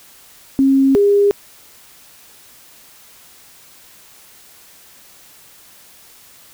sine tone pair in turn, 270.4 / 405.1 Hz, C#4 / G#4, -43 / -43 cents, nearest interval perfect fifth, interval 700 cents, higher second, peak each -9 dBFS, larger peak neither, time 0.59-0.95 / 0.95-1.31 s, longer neither, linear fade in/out 0 ms, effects white hiss -45 dBFS RMS until 6.53 s

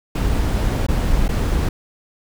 brown noise with dropouts, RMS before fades -18 dBFS, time 0.15-1.69 s, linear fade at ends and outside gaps 5 ms, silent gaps 0.867-0.884 / 1.281-1.29 s, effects none

